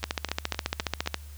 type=two click trains; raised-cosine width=0.2 ms; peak=-16 / -9 dBFS; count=5 / 17; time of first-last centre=0.03-1.061 / 0.04-1.143 s; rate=3.88 / 14.5 Hz; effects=added 73 Hz sine -41 dBFS peak until 1.37 s + white hiss -54 dBFS RMS until 1.37 s